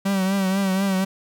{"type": "tone with vibrato", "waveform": "45% pulse", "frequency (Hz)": 192.6, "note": "G3", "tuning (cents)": -30, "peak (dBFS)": -19, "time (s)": [0.05, 1.05], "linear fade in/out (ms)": 10, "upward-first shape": "triangle", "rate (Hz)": 4.1, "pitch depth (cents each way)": 62, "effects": []}